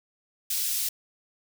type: high-pass noise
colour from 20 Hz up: white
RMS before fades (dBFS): -28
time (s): 0.5-0.89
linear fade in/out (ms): 5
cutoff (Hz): 3600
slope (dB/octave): 12
effects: none